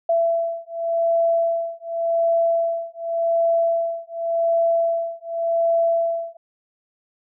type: beating tone pair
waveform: sine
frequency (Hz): 669 / 669.88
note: E5 / E5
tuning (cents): +25 / +28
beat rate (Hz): 0.88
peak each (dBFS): -21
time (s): 0.09-6.37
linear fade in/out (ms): 5
effects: none